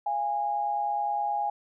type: tone pair together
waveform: sine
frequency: 692 / 821.5 Hz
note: F5 / G#5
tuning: -16 / -19 cents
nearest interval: minor third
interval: 297 cents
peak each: -34 / -26 dBFS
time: 0.06-1.5 s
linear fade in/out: 5 ms
effects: none